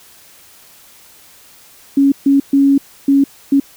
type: tone bursts at uneven times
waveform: sine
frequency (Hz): 277.2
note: C#4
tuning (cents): 0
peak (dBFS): -7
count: 5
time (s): 1.97-2.12 / 2.26-2.4 / 2.53-2.78 / 3.08-3.24 / 3.52-3.6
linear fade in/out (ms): 5
effects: white hiss -44 dBFS RMS until 3.76 s